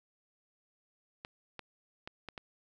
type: clicks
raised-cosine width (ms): 0.3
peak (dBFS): -26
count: 5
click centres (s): 1.249 / 1.593 / 2.075 / 2.287 / 2.378
effects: 11-bit